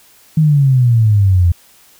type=exponential sweep; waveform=sine; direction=down; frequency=160.2 to 84.4 Hz; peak=-7 dBFS; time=0.37-1.52 s; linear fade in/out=5 ms; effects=white hiss -47 dBFS RMS until 1.99 s